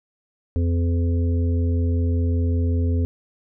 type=harmonic tone; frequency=85.2 Hz; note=F2; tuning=42 cents flat; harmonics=1 / 3 / 5 / 6; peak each=-18 / -27 / -33 / -38 dBFS; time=0.56-3.05 s; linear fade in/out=0 ms; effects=none